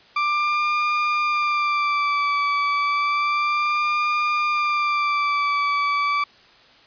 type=tone with vibrato; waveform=30% pulse; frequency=1177 Hz; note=D6; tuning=3 cents sharp; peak=-16 dBFS; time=0.16-6.24 s; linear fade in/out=5 ms; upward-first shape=sine; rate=0.31 Hz; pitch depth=40 cents each way; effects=white hiss -51 dBFS RMS until 6.86 s + resampled to 11025 Hz